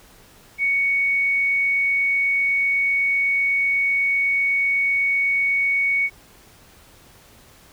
sine tone, 2228 Hz, C#7, 8 cents sharp, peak -17 dBFS, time 0.58-6.1 s, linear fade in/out 50 ms, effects pink hiss -50 dBFS RMS until 7.72 s

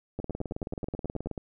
two click trains, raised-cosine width 2 ms, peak -21 / -21 dBFS, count 12 / 22, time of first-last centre 0.2-1.378 / 0.19-1.313 s, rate 9.34 / 18.7 Hz, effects none

